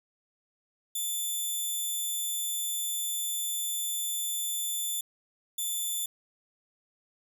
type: tone bursts at uneven times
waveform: 5% pulse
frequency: 3520 Hz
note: A7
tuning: in tune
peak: -22 dBFS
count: 2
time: 0.95-5.01 / 5.58-6.06 s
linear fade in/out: 5 ms
effects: 9-bit